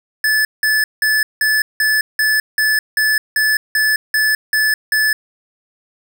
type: tone bursts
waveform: square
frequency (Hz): 1734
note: A6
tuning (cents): -26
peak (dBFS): -13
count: 13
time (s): 0.24-5.13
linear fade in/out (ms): 2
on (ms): 210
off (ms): 180
effects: none